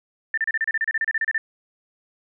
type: tone bursts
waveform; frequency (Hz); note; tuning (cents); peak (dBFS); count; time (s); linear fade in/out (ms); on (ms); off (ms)
sine; 1788; A6; +27; -19; 16; 0.34-1.38; 2; 35; 32
effects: none